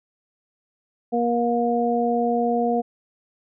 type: harmonic tone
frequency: 237.2 Hz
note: A#3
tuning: 30 cents sharp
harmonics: 1 / 2 / 3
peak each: -23 / -23 / -23 dBFS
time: 1.12-2.82 s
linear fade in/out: 20 ms
effects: none